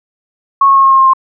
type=tone with pitch steps; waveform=sine; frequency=1099 / 1092 / 1085.1 / 1078.2 / 1071.4 / 1064.6 / 1057.9 Hz; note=C#6 / C#6 / C#6 / C#6 / C6 / C6 / C6; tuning=-15 / -26 / -37 / -48 / +41 / +30 / +19 cents; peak=-4 dBFS; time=0.61-1.135 s; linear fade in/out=5 ms; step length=75 ms; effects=none